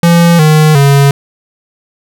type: tone with pitch steps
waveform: square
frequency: 170.4 / 154.46 / 140.02 Hz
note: F3 / D#3 / C#3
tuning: -42 / -12 / +18 cents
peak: -4 dBFS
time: 0.03-1.11 s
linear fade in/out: 2 ms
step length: 360 ms
effects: none